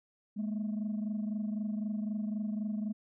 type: tone pair together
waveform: sine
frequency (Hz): 209.2 / 233.1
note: G#3 / A#3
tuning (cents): +13 / 0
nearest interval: major second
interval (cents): 187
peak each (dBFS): -31 / -37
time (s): 0.36-2.93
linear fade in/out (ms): 20
effects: tanh soft clip ceiling -29 dBFS